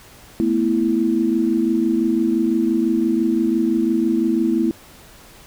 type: chord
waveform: sine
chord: A suspended second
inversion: none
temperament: equal with one note detuned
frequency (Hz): 221 / 246.9 / 329.6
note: A3 / B3 / E4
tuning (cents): +8 / 0 / 0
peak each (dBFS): -21 / -21 / -18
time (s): 0.4-4.71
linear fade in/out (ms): 0
effects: pink hiss -45 dBFS RMS until 5.46 s